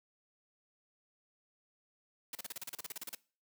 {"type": "noise bursts", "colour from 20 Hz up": "white", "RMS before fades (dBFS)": -42, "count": 15, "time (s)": [2.33, 3.149], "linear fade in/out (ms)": 2, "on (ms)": 21, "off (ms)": 36, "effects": ["noise-tail reverb RT60 0.4 s tail -22 dB re dry", "high-pass 150 Hz 12 dB/octave"]}